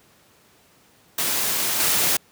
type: noise with level steps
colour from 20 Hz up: white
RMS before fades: -23 / -20 dBFS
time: 1.18-2.17 s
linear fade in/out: 5 ms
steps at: 1.8 s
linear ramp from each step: 2 ms
effects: pink hiss -56 dBFS RMS until 2.31 s + high-pass 100 Hz 12 dB/octave